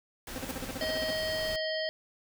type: noise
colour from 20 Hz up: pink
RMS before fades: -41 dBFS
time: 0.27-1.56 s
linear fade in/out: 2 ms
type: tone bursts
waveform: 25% pulse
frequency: 261.6 Hz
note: C4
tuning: in tune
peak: -31 dBFS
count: 12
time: 0.36-1.106 s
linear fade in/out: 0 ms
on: 20 ms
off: 46 ms
type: noise with exponential growth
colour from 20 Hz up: white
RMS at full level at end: -36 dBFS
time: 0.44-0.51 s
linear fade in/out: 2 ms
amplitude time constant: 15 ms
type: harmonic tone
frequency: 631 Hz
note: D#5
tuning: 24 cents sharp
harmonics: 1 / 3 / 5 / 7 / 8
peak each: -32 / -37 / -39 / -40 / -41 dBFS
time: 0.81-1.89 s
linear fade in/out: 0 ms
effects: none